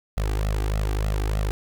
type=tone with flanger; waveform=sawtooth; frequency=52 Hz; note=G#1; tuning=3 cents sharp; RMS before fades=-24 dBFS; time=0.17-1.51 s; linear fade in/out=0 ms; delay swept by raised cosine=1.5 to 2.6 ms; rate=3.3 Hz; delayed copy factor=+0.95; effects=none

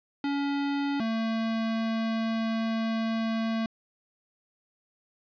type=tone pair in turn; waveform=square; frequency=282.3 / 224.7 Hz; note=C#4 / A3; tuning=+32 / +37 cents; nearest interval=major third; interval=395 cents; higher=first; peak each=-27 dBFS; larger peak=neither; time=0.24-1 / 1-3.66 s; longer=second; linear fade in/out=2 ms; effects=resampled to 11025 Hz + 11-bit

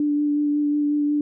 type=tone with vibrato; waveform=sine; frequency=293.7 Hz; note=D4; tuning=in tune; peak=-18 dBFS; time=0-1.21 s; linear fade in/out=2 ms; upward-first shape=sine; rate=5.5 Hz; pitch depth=13 cents each way; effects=none

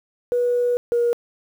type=tone pair in turn; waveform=sine; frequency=486.9 / 475 Hz; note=B4 / A#4; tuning=-25 / +33 cents; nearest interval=unison; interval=42 cents; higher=first; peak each=-16 / -15 dBFS; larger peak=second; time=0.32-0.77 / 0.92-1.13 s; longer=first; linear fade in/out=0 ms; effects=tanh soft clip ceiling -12 dBFS + 8-bit

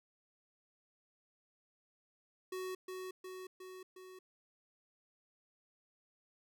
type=tone with echo; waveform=square; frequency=371.8 Hz; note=F#4; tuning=8 cents sharp; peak=-40 dBFS; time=2.52-2.75 s; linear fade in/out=5 ms; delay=360 ms; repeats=4; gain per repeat=-3 dB; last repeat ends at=4.19 s; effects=none

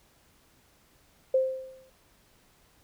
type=tone with exponential decay; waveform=sine; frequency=523.3 Hz; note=C5; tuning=in tune; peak=-18 dBFS; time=1.34-1.9 s; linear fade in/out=5 ms; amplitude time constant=120 ms; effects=pink hiss -63 dBFS RMS until 2.83 s

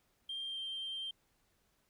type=tone with pitch glide; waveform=sine; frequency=3184 to 3155 Hz; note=G7 to G7; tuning=+26 to +10 cents; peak=-37 dBFS; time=0.29-1.11 s; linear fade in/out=5 ms; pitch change=-16 cents; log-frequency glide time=0.47-0.6 s; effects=tanh soft clip ceiling -35 dBFS + pink hiss -75 dBFS RMS until 1.89 s

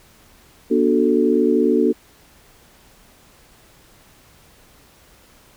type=chord; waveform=sine; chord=B minor seventh; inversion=none; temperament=equal with one note detuned; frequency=240.7 / 293.7 / 370 / 440 Hz; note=B3 / D4 / F#4 / A4; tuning=-44 / 0 / 0 / 0 cents; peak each=-19 dBFS; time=0.7-1.93 s; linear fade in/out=20 ms; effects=pink hiss -51 dBFS RMS until 5.56 s

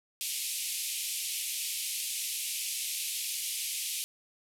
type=band-pass noise; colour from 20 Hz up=white; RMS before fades=-35 dBFS; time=0.21-4.04 s; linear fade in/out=0 ms; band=2300 to 13000 Hz; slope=48 dB/octave; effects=none

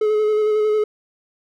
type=tone with vibrato; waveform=triangle; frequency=426.8 Hz; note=G#4; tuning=47 cents sharp; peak=-13 dBFS; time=0.01-0.84 s; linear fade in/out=5 ms; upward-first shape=square; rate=11 Hz; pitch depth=16 cents each way; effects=none

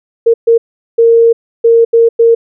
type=tone bursts at uneven times; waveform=sine; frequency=461.5 Hz; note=A#4; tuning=17 cents flat; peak=-3 dBFS; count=6; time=0.26-0.34 / 0.47-0.58 / 0.98-1.33 / 1.64-1.85 / 1.93-2.09 / 2.19-2.35 s; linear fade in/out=10 ms; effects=none

